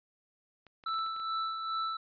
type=clicks; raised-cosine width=0.3 ms; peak=-38 dBFS; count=8; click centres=0.667 / 0.838 / 0.886 / 0.941 / 0.989 / 1.064 / 1.164 / 1.199 s
type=tone with tremolo; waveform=square; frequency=1321 Hz; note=E6; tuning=3 cents sharp; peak=-31 dBFS; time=0.86-1.97 s; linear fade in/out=5 ms; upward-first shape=sine; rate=2.4 Hz; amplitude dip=45%
effects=resampled to 11025 Hz